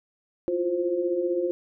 sine tone cluster, 338.1 / 353.6 / 525 Hz, E4 / F4 / C5, +44 / +22 / +6 cents, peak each -32 / -25 / -28 dBFS, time 0.48-1.51 s, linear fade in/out 0 ms, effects none

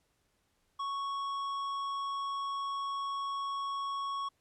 sine tone with tanh clipping, 1108.7 Hz, C#6, in tune, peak -35 dBFS, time 0.79-4.29 s, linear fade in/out 10 ms, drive 10 dB, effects pink hiss -75 dBFS RMS until 4.4 s + low-pass 12000 Hz 12 dB/octave

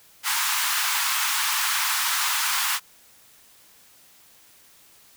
pink high-pass noise, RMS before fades -24 dBFS, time 0.23-2.8 s, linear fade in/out 50 ms, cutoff 910 Hz, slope 48 dB/octave, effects white hiss -54 dBFS RMS until 5.16 s

